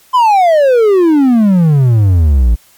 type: exponential sweep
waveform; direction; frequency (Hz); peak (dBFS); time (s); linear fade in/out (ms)
triangle; down; 1042 to 53.8; -3; 0.13-2.56; 20
effects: white hiss -46 dBFS RMS until 2.77 s + MP3 96 kbps